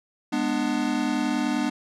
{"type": "chord", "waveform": "square", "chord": "G# diminished", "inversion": "none", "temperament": "equal with one note detuned", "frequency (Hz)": [207.7, 246.9, 297.4], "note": ["G#3", "B3", "D4"], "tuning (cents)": [0, 0, 22], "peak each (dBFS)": [-31, -27, -27], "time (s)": [0.32, 1.7], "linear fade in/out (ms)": 10, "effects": ["low-pass 7000 Hz 12 dB/octave"]}